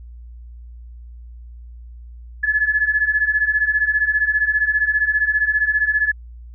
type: beating tone pair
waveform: sine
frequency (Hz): 1704 / 1719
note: G#6 / A6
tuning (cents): +44 / -41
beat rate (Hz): 15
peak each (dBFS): -20 / -17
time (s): 2.43-6.12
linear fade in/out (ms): 10
effects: added 59 Hz sine -35 dBFS peak until 6.54 s